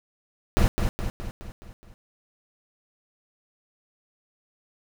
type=noise with echo; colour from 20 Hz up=brown; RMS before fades=-18 dBFS; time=0.57-0.68 s; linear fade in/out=0 ms; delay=210 ms; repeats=6; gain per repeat=-5 dB; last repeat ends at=1.94 s; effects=none